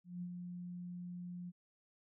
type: tone with ADSR envelope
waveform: sine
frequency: 177.2 Hz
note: F3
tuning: 25 cents sharp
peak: -39 dBFS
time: 0.04-1.52 s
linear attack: 180 ms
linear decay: 65 ms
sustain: -4 dB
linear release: 34 ms
effects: none